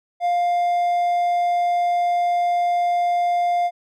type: tone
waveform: triangle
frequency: 702 Hz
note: F5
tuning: 9 cents sharp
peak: -15 dBFS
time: 0.2-3.71 s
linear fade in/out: 50 ms
effects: none